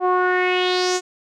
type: tone with low-pass filter sweep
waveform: sawtooth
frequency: 364.3 Hz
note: F#4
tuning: 27 cents flat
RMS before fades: -19 dBFS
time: 0-1.01 s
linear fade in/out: 50 ms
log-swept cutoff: 850 to 7300 Hz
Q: 3.7
effects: none